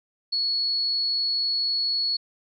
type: tone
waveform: sine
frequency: 4376 Hz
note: C#8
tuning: 23 cents flat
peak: -22 dBFS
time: 0.32-2.17 s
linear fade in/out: 10 ms
effects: none